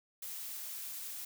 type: noise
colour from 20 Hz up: blue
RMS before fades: -43 dBFS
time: 0.22-1.25 s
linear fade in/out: 5 ms
effects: none